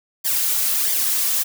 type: noise with flanger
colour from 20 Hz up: blue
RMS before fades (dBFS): -20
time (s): 0.24-1.44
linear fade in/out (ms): 20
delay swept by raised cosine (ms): 0.74 to 3.94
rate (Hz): 1.5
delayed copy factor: -0.85
effects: none